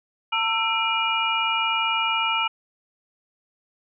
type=tone cluster; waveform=sine; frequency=903 / 1333 / 2392 / 2884 Hz; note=A5 / E6 / D7 / F#7; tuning=+45 / +19 / +31 / -45 cents; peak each=-26 dBFS; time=0.32-2.48 s; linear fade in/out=10 ms; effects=none